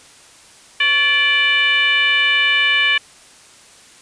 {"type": "tone with frequency modulation", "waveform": "sine", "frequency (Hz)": 2349, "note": "D7", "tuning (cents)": 0, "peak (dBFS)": -12, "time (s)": [0.8, 2.98], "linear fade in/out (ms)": 5, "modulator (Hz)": 614, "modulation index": 1.3, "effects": ["white hiss -45 dBFS RMS until 4.01 s", "resampled to 22050 Hz"]}